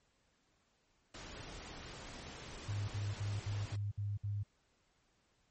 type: noise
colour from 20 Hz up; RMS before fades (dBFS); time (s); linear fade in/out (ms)
pink; -49; 1.14-3.76; 5
type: tone bursts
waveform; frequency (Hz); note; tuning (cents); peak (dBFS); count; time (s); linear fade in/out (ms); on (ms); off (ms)
sine; 102.1; G#2; -29; -35; 7; 2.68-4.434; 10; 200; 59
effects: pink hiss -75 dBFS RMS until 5.5 s + MP3 32 kbps